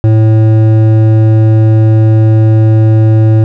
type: tone with hard clipping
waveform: sine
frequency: 110 Hz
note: A2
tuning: in tune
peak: -5 dBFS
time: 0.04-3.44 s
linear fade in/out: 0 ms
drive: 10 dB
effects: none